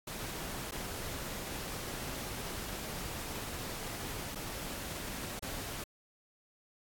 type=noise with dropouts; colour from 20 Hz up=pink; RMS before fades=-41 dBFS; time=0.07-5.84 s; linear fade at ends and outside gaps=5 ms; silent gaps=0.711-0.719 / 4.349-4.355 / 5.394-5.423 s; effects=AAC 64 kbps